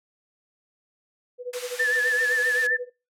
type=tone with tremolo; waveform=sine; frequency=493.9 Hz; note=B4; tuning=in tune; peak=-27 dBFS; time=1.38-2.9 s; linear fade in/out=50 ms; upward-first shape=sine; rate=12 Hz; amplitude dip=90%
type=high-pass noise; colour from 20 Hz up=pink; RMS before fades=-37 dBFS; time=1.53-2.67 s; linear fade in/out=5 ms; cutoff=1500 Hz; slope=12 dB/octave
type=tone with vibrato; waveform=sine; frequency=1744 Hz; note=A6; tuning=16 cents flat; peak=-20 dBFS; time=1.79-2.77 s; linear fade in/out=10 ms; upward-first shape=sine; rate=7.7 Hz; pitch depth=54 cents each way
effects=noise-tail reverb RT60 0.3 s tail -24 dB re dry + low-pass 12000 Hz 12 dB/octave